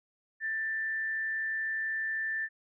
sine tone with frequency modulation, 1774 Hz, A6, 14 cents sharp, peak -30 dBFS, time 0.4-2.49 s, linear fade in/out 50 ms, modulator 149 Hz, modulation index 0.2, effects none

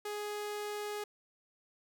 sawtooth tone, 416.5 Hz, G#4, 5 cents sharp, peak -33 dBFS, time 0.05-1.04 s, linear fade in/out 5 ms, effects none

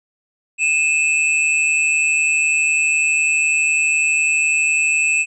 square tone pair together, 2478 / 2630 Hz, D#7 / E7, -8 / -5 cents, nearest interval minor second, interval 103 cents, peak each -21 / -16 dBFS, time 0.58-5.26 s, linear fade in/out 50 ms, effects resampled to 24000 Hz

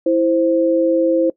sine tone pair together, 329.7 / 523.3 Hz, E4 / C5, 0 / 0 cents, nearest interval minor sixth, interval 800 cents, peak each -15 dBFS, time 0.06-1.3 s, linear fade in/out 5 ms, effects noise-tail reverb RT60 0.1 s tail -20 dB re dry

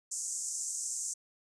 white band-pass noise, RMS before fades -37 dBFS, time 0.11-1.14 s, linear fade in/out 10 ms, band 6300 to 8300 Hz, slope 48 dB/octave, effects none

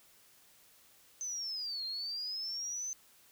sine linear two-way sweep, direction down then up, 6200 to 4162 to 6200 Hz, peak -36 dBFS, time 1.21-2.93 s, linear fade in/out 0 ms, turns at 1.85 s, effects white hiss -63 dBFS RMS until 3.31 s

